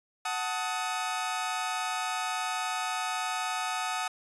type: chord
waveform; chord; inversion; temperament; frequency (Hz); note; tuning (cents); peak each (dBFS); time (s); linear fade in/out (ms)
sawtooth; D# diminished; first; equal with one note detuned; 740 / 880 / 1261.2; F#5 / A5 / D#6; 0 / 0 / +23; -30 / -32 / -30; 0.25-4.08; 5
effects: resampled to 24000 Hz